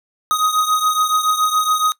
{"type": "beating tone pair", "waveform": "square", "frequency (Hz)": [1251, 1258.1], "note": ["D#6", "D#6"], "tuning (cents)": [9, 19], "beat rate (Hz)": 7.1, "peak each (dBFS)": [-17, -21], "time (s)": [0.31, 1.92], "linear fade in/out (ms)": 0, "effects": ["noise-tail reverb RT60 0.1 s tail -19 dB re dry"]}